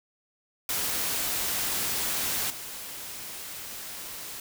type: noise with level steps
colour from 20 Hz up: white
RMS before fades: -29 / -39 dBFS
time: 0.69-4.4 s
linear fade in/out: 2 ms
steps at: 2.5 s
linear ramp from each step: 2 ms
effects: none